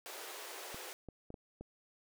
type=high-pass noise; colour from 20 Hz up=pink; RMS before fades=-47 dBFS; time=0.06-0.93 s; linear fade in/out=0 ms; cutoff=360 Hz; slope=48 dB/octave
type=clicks; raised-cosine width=2 ms; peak=-33 dBFS; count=5; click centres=0.745 / 1.087 / 1.304 / 1.342 / 1.61 s
effects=none